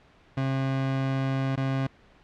30% pulse tone with dropouts, 134.1 Hz, C3, 43 cents sharp, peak -22 dBFS, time 0.37-1.87 s, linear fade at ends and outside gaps 5 ms, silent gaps 1.558-1.574 s, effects pink hiss -57 dBFS RMS until 2.23 s + low-pass 3000 Hz 12 dB/octave

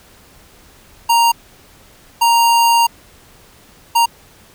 square tone bursts at uneven times, 932.3 Hz, A#5, in tune, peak -10 dBFS, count 3, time 1.09-1.32 / 2.21-2.87 / 3.95-4.06 s, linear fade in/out 10 ms, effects pink hiss -46 dBFS RMS until 4.54 s

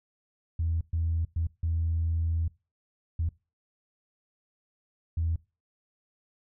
sine tone bursts at uneven times, 82.41 Hz, E2, in tune, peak -24 dBFS, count 6, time 0.59-0.81 / 0.93-1.25 / 1.36-1.47 / 1.63-2.48 / 3.19-3.29 / 5.17-5.36 s, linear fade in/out 5 ms, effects noise-tail reverb RT60 0.3 s tail -23 dB re dry + tanh soft clip ceiling -20 dBFS

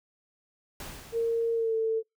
pink noise with exponential decay, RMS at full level -39 dBFS, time 0.8-2 s, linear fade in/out 2 ms, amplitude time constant 260 ms
sine tone with pitch glide, 460.3 to 446.2 Hz, A#4 to A4, -22 to +24 cents, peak -24 dBFS, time 1.12-2.03 s, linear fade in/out 50 ms, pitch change -54 cents, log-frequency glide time 1.54-1.74 s
effects noise-tail reverb RT60 0.2 s tail -26 dB re dry

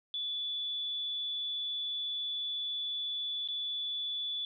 sine tone with dropouts, 3454 Hz, A7, 33 cents flat, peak -33 dBFS, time 0.14-4.45 s, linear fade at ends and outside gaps 1 ms, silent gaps 3.476-3.486 s, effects none

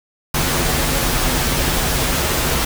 pink noise with comb filter, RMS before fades -18 dBFS, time 0.34-2.65 s, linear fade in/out 5 ms, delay 10 ms, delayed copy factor -0.55, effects none

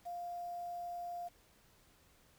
sine tone with quantisation, 700 Hz, F5, 4 cents sharp, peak -40 dBFS, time 0.05-1.29 s, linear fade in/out 20 ms, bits 10, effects pink hiss -67 dBFS RMS until 2.38 s

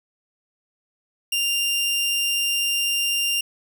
sawtooth tone, 2792 Hz, F7, 1 cent flat, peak -17 dBFS, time 1.32-3.41 s, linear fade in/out 5 ms, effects none

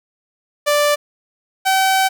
sawtooth tone pair in turn, 587.3 / 766.1 Hz, D5 / G5, 0 / -40 cents, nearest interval perfect fourth, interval 460 cents, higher second, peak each -9 dBFS, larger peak neither, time 0.66-0.96 / 1.65-2.09 s, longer second, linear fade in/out 20 ms, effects none

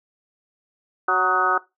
harmonic tone with a mistuned harmonic, 185.5 Hz, F#3, 5 cents sharp, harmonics 2 / 3 / 4 / 5 / 6 / 7 / 8, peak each -28 / -32 / -25 / -28 / -28 / -20 / -23 dBFS, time 1.08-1.58 s, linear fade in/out 5 ms, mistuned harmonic 7, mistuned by -50 cents, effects noise-tail reverb RT60 0.2 s tail -18 dB re dry

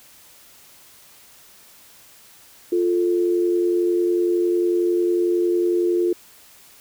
sine tone pair together, 350.3 / 441.3 Hz, F4 / A4, +5 / +5 cents, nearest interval major third, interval 400 cents, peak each -17 / -25 dBFS, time 2.72-6.13 s, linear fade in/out 5 ms, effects white hiss -49 dBFS RMS until 6.8 s

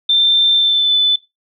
sine tone with pitch glide, 3571 to 3504 Hz, A7 to A7, +25 to -8 cents, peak -10 dBFS, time 0.09-1.16 s, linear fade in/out 5 ms, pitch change -33 cents, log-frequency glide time 0.54-0.96 s, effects noise-tail reverb RT60 0.2 s tail -17 dB re dry

